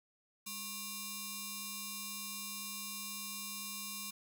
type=ring-modulated tone; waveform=5% pulse; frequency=1289 Hz; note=E6; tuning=39 cents flat; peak=-26 dBFS; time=0.46-4.11 s; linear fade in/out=10 ms; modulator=1490 Hz; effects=10-bit